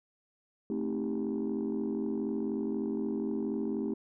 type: chord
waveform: sine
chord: A half-diminished seventh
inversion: none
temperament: just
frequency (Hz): 220 / 264 / 316.8 / 396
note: A3 / C4 / Eb4 / G4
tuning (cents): 0 / +16 / +31 / +18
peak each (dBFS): -33 / -35 / -35 / -35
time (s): 0.7-3.94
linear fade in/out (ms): 2
effects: tanh soft clip ceiling -25 dBFS